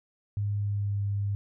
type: tone with pitch glide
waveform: sine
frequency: 102.4 to 100.87 Hz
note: G#2 to G2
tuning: -24 to +50 cents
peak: -26 dBFS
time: 0.37-1.35 s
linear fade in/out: 0 ms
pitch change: -26 cents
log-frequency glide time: 0.58-0.99 s
effects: none